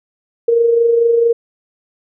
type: tone with amplitude modulation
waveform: sine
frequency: 466.2 Hz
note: A#4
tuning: in tune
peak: -7 dBFS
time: 0.48-1.33 s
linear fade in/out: 5 ms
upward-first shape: sine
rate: 24.5 Hz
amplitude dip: 45%
effects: none